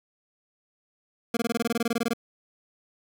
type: tone bursts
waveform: 25% pulse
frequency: 233.1 Hz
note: A#3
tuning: in tune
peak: -19 dBFS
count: 16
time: 1.34-2.135 s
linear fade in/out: 5 ms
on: 30 ms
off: 21 ms
effects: none